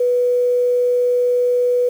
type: tone with quantisation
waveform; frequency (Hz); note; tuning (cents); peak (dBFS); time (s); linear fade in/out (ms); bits
sine; 491.8; B4; -7; -13; 0-1.89; 5; 7
effects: none